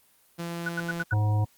sawtooth tone, 170 Hz, F3, 46 cents flat, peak -27 dBFS, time 0.38-1.04 s, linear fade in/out 20 ms
sine tone bursts, 1480 Hz, F#6, in tune, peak -26 dBFS, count 5, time 0.66-1.138 s, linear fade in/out 5 ms, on 30 ms, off 82 ms
harmonic tone, 105.5 Hz, G#2, 28 cents sharp, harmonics 1 / 3 / 5 / 7 / 9, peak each -21 / -39 / -40 / -38 / -38 dBFS, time 1.12-1.45 s, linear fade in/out 10 ms
effects white hiss -62 dBFS RMS until 1.57 s + Opus 32 kbps

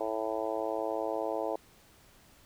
harmonic tone, 110 Hz, A2, in tune, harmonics 3 / 4 / 5 / 6 / 7 / 8 / 9, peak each -39 / -37 / -36 / -36 / -40 / -41 / -45 dBFS, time 0-1.56 s, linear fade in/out 5 ms, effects pink hiss -60 dBFS RMS until 2.45 s

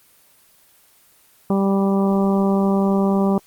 harmonic tone, 196 Hz, G3, in tune, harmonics 1 / 2 / 3 / 4 / 5 / 6, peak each -16 / -22 / -26 / -28 / -30 / -32 dBFS, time 1.5-3.38 s, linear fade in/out 2 ms, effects white hiss -54 dBFS RMS until 3.46 s + Opus 24 kbps

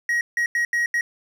triangle tone bursts at uneven times, 1895 Hz, A#6, 28 cents sharp, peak -17 dBFS, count 5, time 0.09-0.21 / 0.37-0.46 / 0.55-0.65 / 0.73-0.86 / 0.94-1.01 s, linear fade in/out 2 ms, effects none

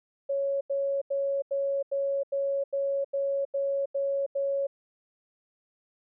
sine tone bursts, 554.4 Hz, C#5, in tune, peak -25 dBFS, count 11, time 0.29-4.67 s, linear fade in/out 10 ms, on 320 ms, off 86 ms, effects none

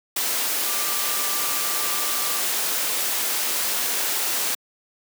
sine tone in noise, 1181 Hz, D6, 9 cents sharp, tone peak -34 dBFS, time 0.66-2.4 s, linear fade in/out 5 ms, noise white, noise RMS -24 dBFS, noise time 0.16-4.55 s, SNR -13 dB, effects high-pass 300 Hz 12 dB/octave

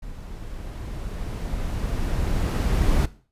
brown noise with level ramp, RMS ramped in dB -38 to -18 dBFS, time 0.02-3.06 s, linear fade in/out 10 ms, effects noise-tail reverb RT60 0.4 s tail -17 dB re dry + resampled to 32000 Hz

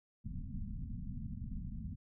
pink low-pass noise, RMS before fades -42 dBFS, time 0.24-1.96 s, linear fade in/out 20 ms, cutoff 250 Hz, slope 96 dB/octave, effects none

